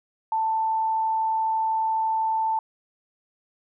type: tone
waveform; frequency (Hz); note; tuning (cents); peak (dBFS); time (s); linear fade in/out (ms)
sine; 886; A5; +12; -21; 0.32-2.59; 2
effects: none